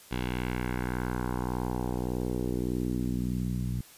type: tone with low-pass filter sweep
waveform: 10% pulse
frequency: 61.74 Hz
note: B1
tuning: in tune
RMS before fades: -31 dBFS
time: 0.11-3.81 s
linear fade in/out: 5 ms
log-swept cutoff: 3400 to 140 Hz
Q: 1.8
effects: white hiss -53 dBFS RMS until 3.97 s + resampled to 32000 Hz